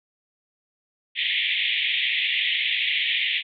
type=band-pass noise; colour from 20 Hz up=white; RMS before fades=-24 dBFS; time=1.15-3.43 s; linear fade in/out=50 ms; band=1900 to 3600 Hz; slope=96 dB/octave; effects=none